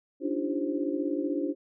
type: tone cluster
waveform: sine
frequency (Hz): 286.3 / 302.4 / 338.7 / 392.3 / 527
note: D4 / D#4 / E4 / G4 / C5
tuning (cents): -44 / -49 / +47 / +1 / +12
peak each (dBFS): -31 / -33 / -33 / -36 / -37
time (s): 0.2-1.55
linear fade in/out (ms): 50
effects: none